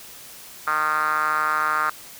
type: tone with band-pass filter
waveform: 5% pulse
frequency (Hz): 153.7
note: D#3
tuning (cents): -21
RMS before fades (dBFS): -22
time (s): 0.67-1.9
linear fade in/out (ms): 5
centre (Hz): 1300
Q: 5.5
effects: white hiss -42 dBFS RMS until 2.19 s